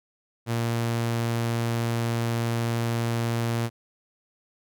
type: tone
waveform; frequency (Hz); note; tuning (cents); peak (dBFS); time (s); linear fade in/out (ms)
sawtooth; 116.54; A#2; 0; -20; 0.46-3.7; 50
effects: none